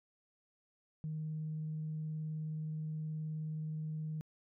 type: tone with vibrato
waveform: sine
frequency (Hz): 155.56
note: D#3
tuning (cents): 0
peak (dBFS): -36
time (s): 1.04-4.21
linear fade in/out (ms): 0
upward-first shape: sine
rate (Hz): 19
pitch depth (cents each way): 10
effects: tanh soft clip ceiling -32 dBFS